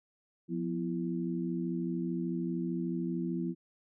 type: tone cluster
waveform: sine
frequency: 176.1 / 249.4 / 334.3 Hz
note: F3 / B3 / E4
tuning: +15 / +17 / +24 cents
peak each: -34 / -37 / -36 dBFS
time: 0.48-3.55 s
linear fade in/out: 50 ms
effects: none